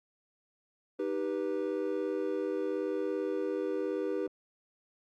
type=chord; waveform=triangle; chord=Eb augmented; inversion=none; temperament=equal with one note detuned; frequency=311.1 / 392 / 489.3 Hz; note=Eb4 / G4 / B4; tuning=0 / 0 / -16 cents; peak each=-34 / -32 / -33 dBFS; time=0.99-4.27 s; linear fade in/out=5 ms; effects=Opus 48 kbps